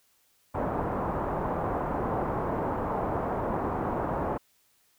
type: low-pass noise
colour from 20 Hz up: white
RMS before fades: -30 dBFS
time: 0.54-4.38 s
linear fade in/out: 10 ms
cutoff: 1000 Hz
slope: 24 dB/octave
effects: white hiss -67 dBFS RMS until 4.98 s